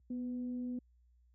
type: tone with frequency modulation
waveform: sine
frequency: 246.9 Hz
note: B3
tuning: in tune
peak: -36 dBFS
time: 0.1-0.79 s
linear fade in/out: 5 ms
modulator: 254 Hz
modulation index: 0.25
effects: added 60 Hz sine -55 dBFS peak until 1.34 s + high-pass 100 Hz 12 dB/octave